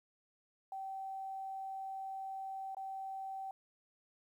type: tone with dropouts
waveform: sine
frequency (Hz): 772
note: G5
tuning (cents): -27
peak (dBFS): -40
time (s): 0.72-3.51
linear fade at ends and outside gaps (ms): 2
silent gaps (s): 2.748-2.768
effects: 12-bit